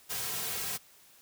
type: noise with comb filter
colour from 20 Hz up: white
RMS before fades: -35 dBFS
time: 0.09-0.78 s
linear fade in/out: 20 ms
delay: 3.4 ms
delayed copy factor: -0.65
effects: white hiss -59 dBFS RMS until 1.21 s